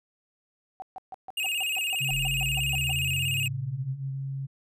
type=tone bursts; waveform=sine; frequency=760 Hz; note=F#5; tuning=46 cents sharp; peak=-35 dBFS; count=14; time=0.8-2.914 s; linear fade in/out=0 ms; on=21 ms; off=140 ms
type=tone with vibrato; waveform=square; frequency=2684 Hz; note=E7; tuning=31 cents sharp; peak=-27 dBFS; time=1.37-3.48 s; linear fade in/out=5 ms; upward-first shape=square; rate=17 Hz; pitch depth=88 cents each way
type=tone; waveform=sine; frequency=136.1 Hz; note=C#3; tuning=31 cents flat; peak=-30 dBFS; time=2-4.47 s; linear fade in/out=20 ms
type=linear sweep; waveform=sine; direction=up; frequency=36.71 to 139.5 Hz; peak=-34 dBFS; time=2.09-4.14 s; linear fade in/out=50 ms
effects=none